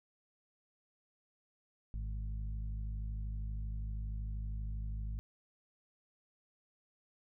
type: harmonic tone with a mistuned harmonic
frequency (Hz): 52.7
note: G#1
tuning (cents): +26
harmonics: 1 / 2 / 3 / 4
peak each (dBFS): -37 / -45 / -53 / -56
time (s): 1.94-5.19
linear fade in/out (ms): 0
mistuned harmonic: 3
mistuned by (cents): -50
effects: none